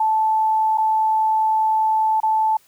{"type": "tone with dropouts", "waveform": "sine", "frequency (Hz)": 875, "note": "A5", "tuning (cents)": -10, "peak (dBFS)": -15, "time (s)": [0, 2.57], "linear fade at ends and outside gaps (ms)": 5, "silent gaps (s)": [[0.775, 0.781], [2.203, 2.231]], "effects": ["white hiss -56 dBFS RMS until 2.67 s"]}